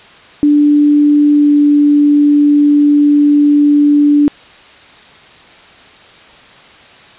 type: tone with pitch glide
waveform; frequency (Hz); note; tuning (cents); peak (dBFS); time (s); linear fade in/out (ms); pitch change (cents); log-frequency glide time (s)
sine; 293.5 to 291.8; D4 to D4; -1 to -11; -5; 0.43-4.28; 0; -10; 1.33-1.52
effects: white hiss -39 dBFS RMS until 7.18 s + resampled to 8000 Hz